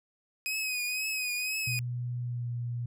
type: tone with vibrato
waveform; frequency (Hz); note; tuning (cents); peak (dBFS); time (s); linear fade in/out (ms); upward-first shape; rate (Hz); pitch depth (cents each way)
sawtooth; 2514; D#7; +17; -27; 0.46-1.79; 0; triangle; 2; 58
type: tone with pitch glide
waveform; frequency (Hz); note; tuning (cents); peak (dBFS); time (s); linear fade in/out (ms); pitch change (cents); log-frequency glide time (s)
sine; 122.2 to 119.96; B2 to B2; -18 to -50; -31; 1.67-2.86; 5; -32; 2.2-2.49
effects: none